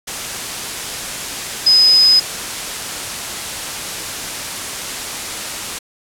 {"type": "tone in noise", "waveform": "sine", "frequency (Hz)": 5040, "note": "D#8", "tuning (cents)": 21, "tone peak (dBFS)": -7, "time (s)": [1.66, 2.2], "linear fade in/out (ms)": 10, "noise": "white", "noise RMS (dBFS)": -24, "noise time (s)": [0.07, 5.79], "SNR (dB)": 14, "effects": ["low-pass 10000 Hz 12 dB/octave"]}